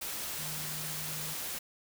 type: tone in noise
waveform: sine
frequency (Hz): 154.1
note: D#3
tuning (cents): -16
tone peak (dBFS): -44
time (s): 0.38-1.34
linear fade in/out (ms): 10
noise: white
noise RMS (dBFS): -38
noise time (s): 0.01-1.59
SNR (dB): -9
effects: none